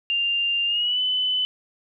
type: tone with pitch glide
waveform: sine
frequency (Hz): 2794 to 3012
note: F7 to F#7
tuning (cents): 0 to +30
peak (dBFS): -20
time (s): 0.1-1.45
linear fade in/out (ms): 0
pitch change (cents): +130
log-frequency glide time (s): 0.66-1.01
effects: none